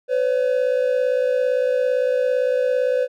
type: tone pair together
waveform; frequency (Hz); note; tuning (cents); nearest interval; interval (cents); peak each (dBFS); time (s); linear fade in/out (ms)
triangle; 505.3 / 563; B4 / C#5; +40 / +27; major second; 187; -16 / -21; 0.08-3.08; 50
effects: none